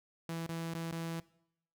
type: tone with dropouts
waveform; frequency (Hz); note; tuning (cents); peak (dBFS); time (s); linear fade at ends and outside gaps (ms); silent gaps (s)
sawtooth; 165.5; E3; +7; -33; 0.29-1.2; 2; 0.464-0.491 / 0.739-0.749 / 0.913-0.924
effects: noise-tail reverb RT60 0.7 s tail -20 dB re dry